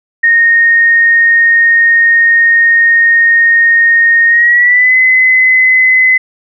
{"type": "tone with pitch glide", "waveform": "sine", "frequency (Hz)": [1852, 2031], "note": ["A#6", "B6"], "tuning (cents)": [-12, 48], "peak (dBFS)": -4, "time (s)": [0.23, 6.18], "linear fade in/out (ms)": 10, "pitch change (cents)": 160, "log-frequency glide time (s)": [4.28, 4.95], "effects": []}